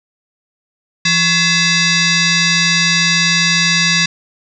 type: tone with frequency modulation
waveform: sine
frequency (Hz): 1102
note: C#6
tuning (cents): -11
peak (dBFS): -10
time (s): 1.05-4.06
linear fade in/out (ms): 5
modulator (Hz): 933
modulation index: 5.1
effects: none

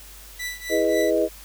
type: tone with tremolo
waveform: sawtooth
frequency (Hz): 1975.5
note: B6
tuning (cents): 0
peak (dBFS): -23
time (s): 0.39-1.11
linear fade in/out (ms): 10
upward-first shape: triangle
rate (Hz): 3.7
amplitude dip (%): 90
type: chord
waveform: sine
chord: E major seventh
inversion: none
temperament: equal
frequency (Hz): 329.6 / 415.3 / 493.9 / 622.3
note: E4 / G#4 / B4 / D#5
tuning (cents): 0 / 0 / 0 / 0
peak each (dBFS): -24 / -24 / -24 / -22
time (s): 0.69-1.29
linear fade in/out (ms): 50
type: clicks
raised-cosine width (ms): 0.2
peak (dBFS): -30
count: 6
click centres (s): 0.85 / 0.89 / 0.926 / 1.011 / 1.18 / 1.215
effects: added 50 Hz sine -45 dBFS peak until 1.44 s + white hiss -45 dBFS RMS until 1.44 s

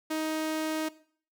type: tone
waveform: sawtooth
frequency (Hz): 313.7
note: D#4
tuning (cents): +14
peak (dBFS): -25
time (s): 0.1-0.89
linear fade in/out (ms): 10
effects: noise-tail reverb RT60 0.5 s tail -18 dB re dry

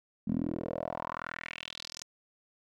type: tone with band-pass filter sweep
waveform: 10% pulse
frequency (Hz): 41.2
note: E1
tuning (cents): 0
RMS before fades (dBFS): -37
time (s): 0.27-2.03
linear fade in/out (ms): 10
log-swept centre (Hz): 210 to 6400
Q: 3.7
effects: none

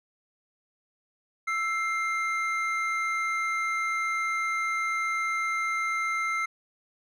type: tone pair together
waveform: triangle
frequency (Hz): 1326 / 2105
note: E6 / C7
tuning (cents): +10 / +10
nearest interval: minor sixth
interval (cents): 800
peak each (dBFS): -27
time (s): 1.47-6.46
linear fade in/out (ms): 10
effects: resampled to 32000 Hz

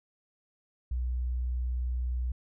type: tone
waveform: sine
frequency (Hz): 61.74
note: B1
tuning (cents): 0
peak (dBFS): -28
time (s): 0.91-2.32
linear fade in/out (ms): 5
effects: none

